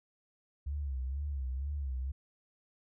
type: tone with vibrato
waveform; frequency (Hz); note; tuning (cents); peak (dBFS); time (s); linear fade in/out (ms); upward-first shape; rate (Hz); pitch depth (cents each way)
sine; 68.3; C#2; -25; -33; 0.66-2.12; 10; sine; 2.1; 120
effects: none